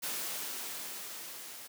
white noise with level ramp, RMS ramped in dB -36 to -47 dBFS, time 0.02-1.68 s, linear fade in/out 20 ms, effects high-pass 200 Hz 12 dB/octave

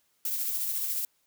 violet noise with tremolo, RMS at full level -29 dBFS, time 0.25-1.05 s, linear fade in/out 2 ms, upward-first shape triangle, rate 14 Hz, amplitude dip 40%, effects white hiss -71 dBFS RMS until 1.26 s

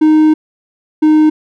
triangle tone pair in turn, 310 / 308.5 Hz, D#4 / D#4, -6 / -15 cents, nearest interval unison, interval 9 cents, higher first, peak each -3 dBFS, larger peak neither, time 0.01-0.34 / 1.02-1.3 s, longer first, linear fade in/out 10 ms, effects none

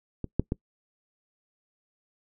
clicks, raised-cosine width 3 ms, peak -19 / -9 / -14 dBFS, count 3, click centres 0.243 / 0.396 / 0.521 s, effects noise-tail reverb RT60 0.1 s tail -23 dB re dry

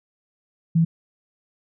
sine tone, 164.81 Hz, E3, in tune, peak -14 dBFS, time 0.75-0.85 s, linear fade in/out 10 ms, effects none

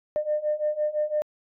sine beating tone pair, 600 / 605.9 Hz, D5 / D#5, +37 / -46 cents, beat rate 5.9 Hz, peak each -27 / -25 dBFS, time 0.16-1.22 s, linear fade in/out 0 ms, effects tanh soft clip ceiling -16 dBFS

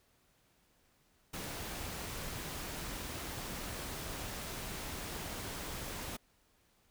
pink noise, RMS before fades -42 dBFS, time 1.33-6.17 s, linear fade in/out 10 ms, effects pink hiss -71 dBFS RMS until 6.9 s

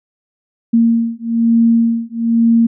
sine beating tone pair, 230 / 231.1 Hz, A#3 / A#3, -23 / -15 cents, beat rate 1.1 Hz, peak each -13 dBFS, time 0.73-2.67 s, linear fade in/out 10 ms, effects none

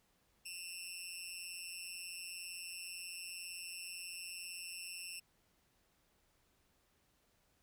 15% pulse tone with amplitude modulation, 2693 Hz, E7, 36 cents sharp, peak -34 dBFS, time 0.45-5.2 s, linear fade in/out 10 ms, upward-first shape sine, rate 178 Hz, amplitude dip 80%, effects pink hiss -75 dBFS RMS until 7.62 s

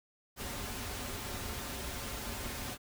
pink noise with comb filter, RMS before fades -40 dBFS, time 0.36-2.78 s, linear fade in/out 50 ms, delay 6.2 ms, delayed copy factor -0.55, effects none

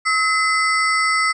square ring-modulated tone, 1661.2 Hz, G#6, in tune, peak -13 dBFS, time 0.05-1.33 s, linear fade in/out 20 ms, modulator 374 Hz, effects resampled to 22050 Hz

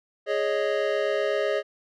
square chord, Ab suspended fourth, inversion none, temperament equal, 415.3 / 554.4 / 622.3 Hz, Ab4 / Db5 / Eb5, 0 / 0 / 0 cents, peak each -28 dBFS, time 0.26-1.63 s, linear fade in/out 50 ms, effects low-pass 3000 Hz 12 dB/octave

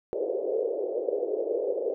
white band-pass noise, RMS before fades -29 dBFS, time 0.13-1.94 s, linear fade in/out 0 ms, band 390 to 530 Hz, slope 48 dB/octave, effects none

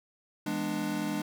square chord, E dominant seventh, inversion none, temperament equal with one note detuned, 164.81 / 207.7 / 246.9 / 297.1 Hz, E3 / G#3 / B3 / D4, 0 / 0 / 0 / +20 cents, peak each -40 / -35 / -40 / -34 dBFS, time 0.46-1.22 s, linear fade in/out 5 ms, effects none

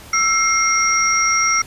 sine tone cluster, 1334 / 2132 / 5640 Hz, E6 / C7 / F8, +20 / +32 / +16 cents, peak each -18 dBFS, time 0.13-1.62 s, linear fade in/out 5 ms, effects pink hiss -40 dBFS RMS until 1.66 s + resampled to 32000 Hz

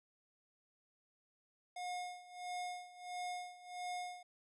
square tone with tremolo, 719 Hz, F#5, 50 cents flat, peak -40 dBFS, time 1.76-4.23 s, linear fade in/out 5 ms, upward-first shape sine, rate 1.5 Hz, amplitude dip 85%, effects resampled to 24000 Hz

